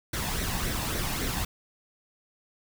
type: noise with flanger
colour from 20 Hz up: pink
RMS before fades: -30 dBFS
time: 0.13-1.45 s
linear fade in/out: 5 ms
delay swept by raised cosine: 0.5 to 1.15 ms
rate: 3.6 Hz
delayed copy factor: +0.5
effects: none